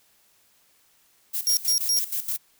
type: noise with tremolo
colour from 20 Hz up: violet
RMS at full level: -27 dBFS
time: 1.33-2.38 s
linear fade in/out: 20 ms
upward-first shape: square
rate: 6.3 Hz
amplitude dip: 75%
type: tone bursts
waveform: sawtooth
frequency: 5600 Hz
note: F8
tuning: 4 cents sharp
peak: -17 dBFS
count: 3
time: 1.47-1.99 s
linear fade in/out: 0 ms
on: 100 ms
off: 110 ms
effects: white hiss -62 dBFS RMS until 2.59 s